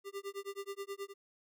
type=tone with tremolo; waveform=square; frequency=397.4 Hz; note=G4; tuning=24 cents sharp; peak=-38 dBFS; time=0.04-1.14 s; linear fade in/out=50 ms; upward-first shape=sine; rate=9.4 Hz; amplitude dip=100%; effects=none